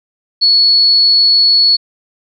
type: tone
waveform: sine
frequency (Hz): 4393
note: C#8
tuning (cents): -16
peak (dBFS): -6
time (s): 0.41-1.77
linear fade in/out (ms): 20
effects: none